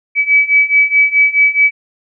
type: beating tone pair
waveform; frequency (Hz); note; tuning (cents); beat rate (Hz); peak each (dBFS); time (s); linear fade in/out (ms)
sine; 2286 / 2290.7; D7 / D7; -47 / -44; 4.7; -12 / -10; 0.15-1.71; 50
effects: none